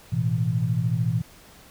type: chord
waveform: sine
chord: A suspended second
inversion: none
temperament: equal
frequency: 110 / 123.47 / 164.81 Hz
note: A2 / B2 / E3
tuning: 0 / 0 / 0 cents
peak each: -26 / -24 / -26 dBFS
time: 0.12-1.22 s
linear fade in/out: 10 ms
effects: pink hiss -50 dBFS RMS until 1.7 s